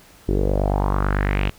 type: tone with low-pass filter sweep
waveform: sawtooth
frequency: 49 Hz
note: G1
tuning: in tune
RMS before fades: -20 dBFS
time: 0.28-1.5 s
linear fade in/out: 10 ms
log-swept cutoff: 360 to 2900 Hz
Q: 3.8
effects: pink hiss -49 dBFS RMS until 1.58 s